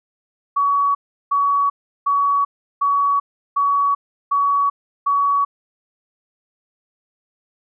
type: tone bursts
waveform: sine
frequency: 1129 Hz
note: C#6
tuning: 31 cents sharp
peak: -14 dBFS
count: 7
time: 0.56-5.45 s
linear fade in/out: 10 ms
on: 390 ms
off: 360 ms
effects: none